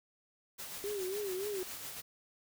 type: noise with tremolo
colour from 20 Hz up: white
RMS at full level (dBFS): -43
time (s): 0.58-2.02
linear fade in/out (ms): 20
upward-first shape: sine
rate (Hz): 7.2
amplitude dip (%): 35
type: tone with vibrato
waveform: sine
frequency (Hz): 392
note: G4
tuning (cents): 0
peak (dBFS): -35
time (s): 0.84-1.63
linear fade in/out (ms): 0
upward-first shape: sine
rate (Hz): 3.5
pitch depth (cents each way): 120
effects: none